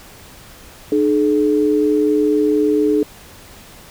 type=tone pair together; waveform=sine; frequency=302.3 / 426.5 Hz; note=D#4 / G#4; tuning=-50 / +46 cents; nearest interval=tritone; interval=596 cents; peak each=-15 dBFS; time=0.92-3.03 s; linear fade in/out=2 ms; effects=pink hiss -41 dBFS RMS until 3.9 s